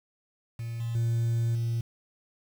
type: tone with level steps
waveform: sine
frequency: 116.2 Hz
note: A#2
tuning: 5 cents flat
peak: -31 / -28 / -21 / -24 dBFS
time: 0.59-1.81 s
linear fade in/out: 5 ms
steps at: 0.8 / 0.95 / 1.55 s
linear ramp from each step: 2 ms
effects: tanh soft clip ceiling -23 dBFS + 8-bit